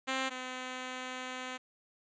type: tone pair in turn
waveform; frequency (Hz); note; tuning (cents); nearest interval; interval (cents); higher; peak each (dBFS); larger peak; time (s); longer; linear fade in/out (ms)
5% pulse; 263.6 / 255.5; C4 / C4; +13 / -41; minor second; 54; first; -20 / -27; first; 0.07-0.3 / 0.3-1.58; second; 20
effects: resampled to 16000 Hz